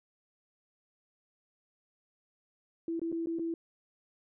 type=tone with dropouts; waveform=sine; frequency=331.7 Hz; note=E4; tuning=11 cents sharp; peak=-31 dBFS; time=2.88-3.54 s; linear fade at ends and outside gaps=2 ms; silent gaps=2.995-3.016 / 3.118-3.125 / 3.26-3.27 / 3.387-3.394 s; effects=none